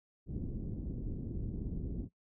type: low-pass noise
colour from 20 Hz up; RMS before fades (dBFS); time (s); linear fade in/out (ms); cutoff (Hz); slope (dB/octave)
pink; -39; 0.26-2.09; 50; 320; 24
effects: noise-tail reverb RT60 0.1 s tail -17 dB re dry